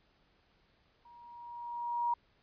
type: tone with level ramp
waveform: sine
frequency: 951 Hz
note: A#5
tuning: 34 cents sharp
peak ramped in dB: -55 to -27 dBFS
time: 1.05-2.14 s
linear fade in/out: 5 ms
effects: pink hiss -70 dBFS RMS until 2.42 s + resampled to 11025 Hz